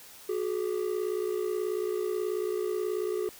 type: ring-modulated tone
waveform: triangle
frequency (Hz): 396.3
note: G4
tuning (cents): +19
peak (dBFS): -23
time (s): 0.29-3.29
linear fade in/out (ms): 0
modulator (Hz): 29.2
effects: white hiss -50 dBFS RMS until 3.39 s